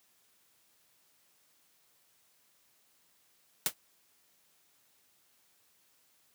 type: noise with exponential decay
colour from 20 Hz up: white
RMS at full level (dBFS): -24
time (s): 3.66-3.74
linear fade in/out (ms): 1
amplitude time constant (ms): 16
effects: white hiss -69 dBFS RMS until 6.34 s + high-pass 80 Hz 12 dB/octave